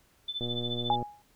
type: tone with tremolo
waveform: sine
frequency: 3520 Hz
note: A7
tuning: in tune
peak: -29 dBFS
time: 0.28-0.96 s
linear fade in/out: 5 ms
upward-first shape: triangle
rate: 14 Hz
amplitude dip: 95%
type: click train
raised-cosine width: 2 ms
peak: -24 dBFS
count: 75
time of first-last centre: 0.41-1.027 s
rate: 120 Hz
type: tone with exponential decay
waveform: sine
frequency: 829 Hz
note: G#5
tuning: 3 cents flat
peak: -20 dBFS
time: 0.9-1.22 s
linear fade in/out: 1 ms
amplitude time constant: 68 ms
effects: pink hiss -65 dBFS RMS until 1.35 s